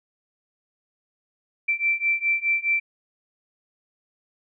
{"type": "beating tone pair", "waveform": "sine", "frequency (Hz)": [2339, 2343.8], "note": ["D7", "D7"], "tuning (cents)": [-8, -4], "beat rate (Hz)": 4.8, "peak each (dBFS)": [-24, -23], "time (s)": [1.68, 2.8], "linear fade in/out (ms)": 10, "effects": []}